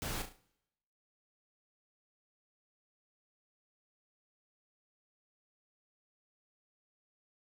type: noise with echo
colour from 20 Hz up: pink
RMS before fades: -39 dBFS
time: 0.02-0.22 s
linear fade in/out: 0 ms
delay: 35 ms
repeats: 5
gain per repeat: -7 dB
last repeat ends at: 0.395 s
effects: noise-tail reverb RT60 0.9 s tail -23 dB re dry